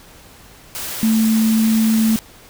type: tone in noise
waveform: sine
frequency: 221.7 Hz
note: A3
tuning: 13 cents sharp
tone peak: -12 dBFS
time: 1.03-2.16 s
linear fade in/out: 0 ms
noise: white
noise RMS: -27 dBFS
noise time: 0.75-2.19 s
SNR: +12 dB
effects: pink hiss -44 dBFS RMS until 2.49 s